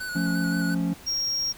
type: tone with vibrato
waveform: square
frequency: 1480 Hz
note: F#6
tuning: in tune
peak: -31 dBFS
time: 0-0.75 s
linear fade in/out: 10 ms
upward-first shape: square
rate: 5.7 Hz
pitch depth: 24 cents each way
type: chord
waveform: triangle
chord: F augmented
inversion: none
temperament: equal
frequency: 174.61 / 220 / 277.2 Hz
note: F3 / A3 / C#4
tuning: 0 / 0 / 0 cents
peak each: -23 / -29 / -26 dBFS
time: 0.15-0.94 s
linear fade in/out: 10 ms
type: tone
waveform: triangle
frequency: 5588 Hz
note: F8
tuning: in tune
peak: -23 dBFS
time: 1.06-1.53 s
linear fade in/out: 20 ms
effects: pink hiss -47 dBFS RMS until 1.57 s